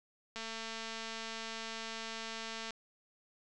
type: click train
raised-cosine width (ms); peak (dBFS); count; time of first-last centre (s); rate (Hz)
0.2; -25; 529; 0.36-2.707; 225
effects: resampled to 24000 Hz